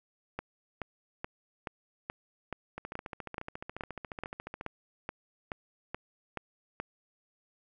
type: two click trains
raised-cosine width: 0.5 ms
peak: -20 / -24 dBFS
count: 16 / 27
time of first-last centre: 0.39-6.8 / 2.78-4.611 s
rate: 2.34 / 14.2 Hz
effects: none